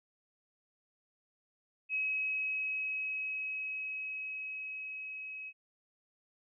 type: tone with level ramp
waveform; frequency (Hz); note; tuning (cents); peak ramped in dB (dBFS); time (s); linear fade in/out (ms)
sine; 2554; D#7; +45; -30 to -41; 1.89-5.53; 50
effects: none